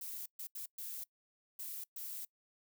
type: noise bursts at uneven times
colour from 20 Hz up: violet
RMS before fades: -44 dBFS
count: 6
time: 0.01-0.26 / 0.39-0.47 / 0.55-0.66 / 0.78-1.04 / 1.59-1.84 / 1.96-2.25 s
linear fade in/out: 5 ms
effects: noise-tail reverb RT60 0.1 s tail -23 dB re dry